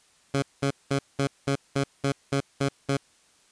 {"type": "tone bursts", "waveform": "15% pulse", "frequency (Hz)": 138.6, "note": "C#3", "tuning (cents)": 0, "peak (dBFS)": -16, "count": 10, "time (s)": [0.34, 2.97], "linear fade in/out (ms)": 5, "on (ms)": 83, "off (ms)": 200, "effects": ["white hiss -61 dBFS RMS until 3.51 s", "resampled to 22050 Hz"]}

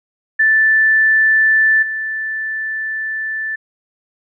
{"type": "tone with level steps", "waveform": "sine", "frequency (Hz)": 1760, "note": "A6", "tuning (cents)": 0, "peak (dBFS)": [-9, -19], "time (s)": [0.39, 3.56], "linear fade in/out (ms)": 10, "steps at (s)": 1.82, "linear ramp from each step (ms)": 10, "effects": []}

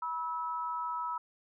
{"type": "tone pair together", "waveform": "sine", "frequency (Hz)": [973.9, 1300], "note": ["B5", "E6"], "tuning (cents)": [-24, -24], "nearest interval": "perfect fourth", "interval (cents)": 500, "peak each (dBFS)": [-35, -36], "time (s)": [0.02, 1.18], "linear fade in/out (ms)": 5, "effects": []}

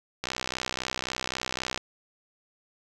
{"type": "click train", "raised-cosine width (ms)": 0.2, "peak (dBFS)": -12, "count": 99, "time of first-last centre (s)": [0.24, 1.776], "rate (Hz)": 63.8, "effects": []}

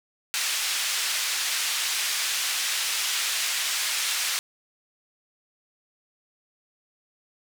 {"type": "band-pass noise", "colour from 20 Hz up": "pink", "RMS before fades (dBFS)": -27, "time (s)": [0.34, 4.39], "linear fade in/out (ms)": 0, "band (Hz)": [2200, 10000], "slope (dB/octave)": 12, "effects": []}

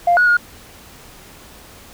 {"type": "tone with pitch steps", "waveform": "sine", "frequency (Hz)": [698, 1458, 1429], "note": ["F5", "F#6", "F6"], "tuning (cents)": [-1, -26, 39], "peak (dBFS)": -9, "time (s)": [0.07, 0.37], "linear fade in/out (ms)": 5, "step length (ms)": 100, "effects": ["tanh soft clip ceiling -6 dBFS", "pink hiss -42 dBFS RMS until 1.93 s"]}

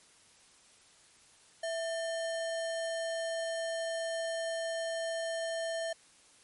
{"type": "tone with sample-and-hold", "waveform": "sine", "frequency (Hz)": 660, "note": "E5", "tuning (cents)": 2, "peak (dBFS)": -32, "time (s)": [1.63, 5.93], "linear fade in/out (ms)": 5, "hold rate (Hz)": 2450, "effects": ["white hiss -61 dBFS RMS until 6.43 s", "MP3 48 kbps"]}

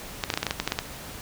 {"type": "clicks", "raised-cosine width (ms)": 0.2, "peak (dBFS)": -7, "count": 11, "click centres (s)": [0.238, 0.302, 0.339, 0.375, 0.43, 0.467, 0.509, 0.6, 0.676, 0.721, 0.789], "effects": ["pink hiss -40 dBFS RMS until 1.21 s"]}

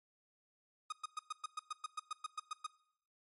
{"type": "tone bursts", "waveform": "45% pulse", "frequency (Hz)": 1244.5, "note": "D#6", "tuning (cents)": 0, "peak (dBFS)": -38, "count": 14, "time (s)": [0.9, 2.666], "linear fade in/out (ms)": 5, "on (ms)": 24, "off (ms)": 110, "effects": ["noise-tail reverb RT60 0.7 s tail -20 dB re dry", "MP3 48 kbps"]}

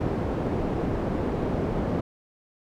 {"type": "low-pass noise", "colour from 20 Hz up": "white", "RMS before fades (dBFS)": -27, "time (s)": [0, 2.01], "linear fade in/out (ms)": 10, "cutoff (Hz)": 410, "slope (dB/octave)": 12, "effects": []}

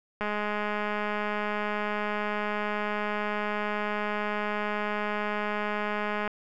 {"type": "click train", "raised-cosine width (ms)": 0.5, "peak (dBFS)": -16, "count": 1269, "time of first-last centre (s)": [0.21, 6.277], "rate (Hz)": 209, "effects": []}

